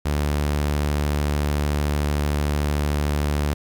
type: tone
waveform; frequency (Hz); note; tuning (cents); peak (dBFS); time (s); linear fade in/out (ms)
sawtooth; 73.42; D2; 0; -16; 0.05-3.54; 10
effects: 9-bit